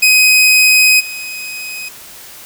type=tone with level steps; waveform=sawtooth; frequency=2515 Hz; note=D#7; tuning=18 cents sharp; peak=-3 / -20 dBFS; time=0.02-1.89 s; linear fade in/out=10 ms; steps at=0.99 s; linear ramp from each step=20 ms; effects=white hiss -35 dBFS RMS until 2.45 s